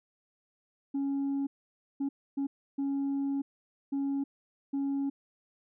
sine tone bursts at uneven times, 277.2 Hz, C#4, in tune, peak -26 dBFS, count 6, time 0.94-1.47 / 2-2.09 / 2.37-2.47 / 2.78-3.42 / 3.92-4.24 / 4.73-5.1 s, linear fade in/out 10 ms, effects tanh soft clip ceiling -27 dBFS

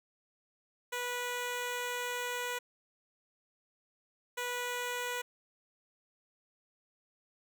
10% pulse tone bursts at uneven times, 489.8 Hz, B4, 14 cents flat, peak -26 dBFS, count 2, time 0.92-2.59 / 4.37-5.22 s, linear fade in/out 10 ms, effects none

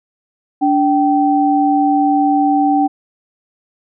sine tone pair together, 290.3 / 775 Hz, D4 / G5, -20 / -20 cents, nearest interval octave + perfect fourth, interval 1700 cents, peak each -13 dBFS, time 0.61-2.88 s, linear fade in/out 20 ms, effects none

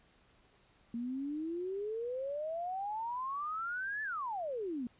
sine exponential two-way sweep, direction up then down, 229.4 to 1760 to 229.4 Hz, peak -35 dBFS, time 0.94-4.87 s, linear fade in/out 2 ms, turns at 4.03 s, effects pink hiss -67 dBFS RMS until 4.99 s + resampled to 8000 Hz

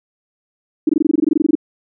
sine tone bursts, 309 Hz, D#4, 12 cents flat, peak -9 dBFS, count 16, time 0.87-1.553 s, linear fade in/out 5 ms, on 23 ms, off 21 ms, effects none

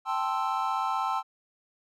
triangle chord, A minor seventh, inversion third, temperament equal, 784 / 880 / 1046.5 / 1318.5 Hz, G5 / A5 / C6 / E6, 0 / 0 / 0 / 0 cents, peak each -30 dBFS, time 0.05-1.23 s, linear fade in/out 50 ms, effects none

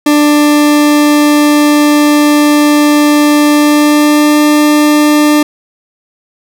40% pulse tone with pitch glide, 295.7 to 298.6 Hz, D4 to D4, +12 to +29 cents, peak -4 dBFS, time 0.06-5.43 s, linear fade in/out 5 ms, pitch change +17 cents, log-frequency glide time 3.52-4.39 s, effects none

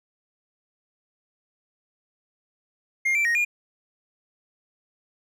triangle tone with pitch steps, 2123 / 2342 / 1870 / 2422 Hz, C7 / D7 / A#6 / D#7, +25 / -5 / +5 / -47 cents, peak -18 dBFS, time 3.05-3.45 s, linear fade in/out 10 ms, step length 100 ms, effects none

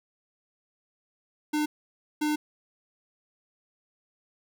square tone bursts at uneven times, 301.4 Hz, D4, 45 cents sharp, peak -25 dBFS, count 2, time 1.53-1.66 / 2.21-2.36 s, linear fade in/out 10 ms, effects none

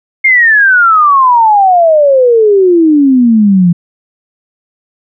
sine exponential sweep, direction down, 2152 to 168.6 Hz, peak -3 dBFS, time 0.24-3.73 s, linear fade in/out 10 ms, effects none

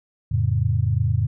sine chord, F augmented, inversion none, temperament equal, 87.31 / 110 / 138.59 Hz, F2 / A2 / C#3, 0 / 0 / 0 cents, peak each -23 / -20 / -24 dBFS, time 0.31-1.27 s, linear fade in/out 10 ms, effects none

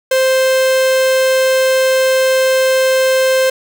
45% pulse tone, 523 Hz, C5, 1 cent flat, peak -10 dBFS, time 0.11-3.5 s, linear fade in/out 5 ms, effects none

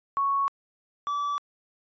sine / triangle tone pair in turn, 1108.7 / 1154.2 Hz, C#6 / D6, 0 / -30 cents, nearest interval minor second, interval 70 cents, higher second, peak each -22 / -24 dBFS, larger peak first, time 0.17-0.48 / 1.07-1.38 s, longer neither, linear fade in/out 0 ms, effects resampled to 16000 Hz

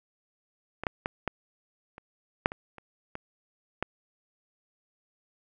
clicks, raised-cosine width 0.5 ms, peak -19 / -11 / -14 / -13 / -29 / -6 / -22 / -30 / -21 / -13 dBFS, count 10, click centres 0.836 / 0.868 / 1.059 / 1.277 / 1.981 / 2.459 / 2.519 / 2.783 / 3.154 / 3.826 s, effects none

